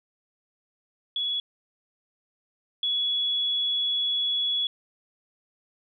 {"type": "tone pair in turn", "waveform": "sine", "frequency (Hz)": [3380, 3380], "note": ["G#7", "G#7"], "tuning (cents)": [30, 30], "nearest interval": "unison", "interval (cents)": 0, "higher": "neither", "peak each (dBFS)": [-25, -23], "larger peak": "second", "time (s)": [[1.16, 1.4], [2.83, 4.67]], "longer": "second", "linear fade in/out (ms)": 2, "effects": []}